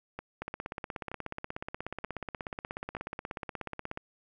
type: two click trains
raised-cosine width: 0.5 ms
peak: -21 / -23 dBFS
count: 60 / 4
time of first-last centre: 0.42-3.974 / 0.19-2.968 s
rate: 16.6 / 1.08 Hz
effects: none